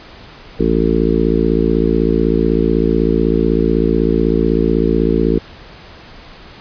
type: harmonic tone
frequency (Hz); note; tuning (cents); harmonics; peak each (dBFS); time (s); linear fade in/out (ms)
56; A1; +31; 1 / 3 / 4 / 5 / 6 / 7 / 8; -19 / -19 / -19 / -19 / -19 / -19 / -19; 0.59-5.39; 10
effects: pink hiss -38 dBFS RMS until 6.6 s + resampled to 11025 Hz